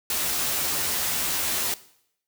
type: noise with comb filter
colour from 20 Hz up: white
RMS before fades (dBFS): -26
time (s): 0.1-1.74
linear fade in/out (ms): 2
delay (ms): 13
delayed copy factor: +0.7
effects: noise-tail reverb RT60 0.7 s tail -18 dB re dry